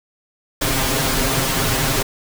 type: noise with comb filter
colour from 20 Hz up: pink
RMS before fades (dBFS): -19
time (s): 0.61-2.03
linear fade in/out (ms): 10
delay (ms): 7.5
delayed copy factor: +1
effects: none